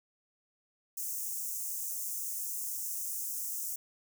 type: high-pass noise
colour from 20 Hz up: white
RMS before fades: -37 dBFS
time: 0.97-3.76 s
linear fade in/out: 5 ms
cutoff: 6000 Hz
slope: 48 dB/octave
effects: none